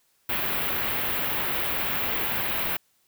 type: band-stop noise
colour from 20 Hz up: white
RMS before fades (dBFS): -27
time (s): 0.29-2.77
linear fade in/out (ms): 5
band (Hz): 3100 to 15000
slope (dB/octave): 24
effects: white hiss -67 dBFS RMS until 3.07 s